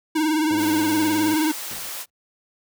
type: tone with vibrato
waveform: square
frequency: 311.1 Hz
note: D#4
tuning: in tune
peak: -19 dBFS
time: 0.15-1.52 s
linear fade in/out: 10 ms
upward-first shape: triangle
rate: 19 Hz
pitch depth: 78 cents each way
type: click train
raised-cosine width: 2 ms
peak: -22 dBFS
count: 88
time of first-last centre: 0.51-1.339 s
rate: 105 Hz
type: high-pass noise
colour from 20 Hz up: white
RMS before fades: -32 dBFS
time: 0.56-2.06 s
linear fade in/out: 50 ms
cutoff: 440 Hz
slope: 12 dB/octave
type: noise with exponential decay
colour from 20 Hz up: pink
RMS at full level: -35 dBFS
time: 1.71-2.1 s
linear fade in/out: 1 ms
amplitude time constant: 83 ms
effects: high-pass 60 Hz 12 dB/octave